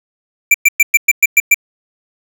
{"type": "tone bursts", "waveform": "square", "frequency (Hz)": 2349, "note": "D7", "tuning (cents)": 0, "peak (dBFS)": -5, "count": 8, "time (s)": [0.51, 1.544], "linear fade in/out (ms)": 5, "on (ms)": 33, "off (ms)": 110, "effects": []}